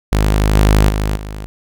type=tone with level steps; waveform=sawtooth; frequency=51.8 Hz; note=G#1; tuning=4 cents flat; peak=-7 / -4 / -11 / -21 dBFS; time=0.12-1.46 s; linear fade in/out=0 ms; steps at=0.54 / 0.89 / 1.16 s; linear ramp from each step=5 ms; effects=none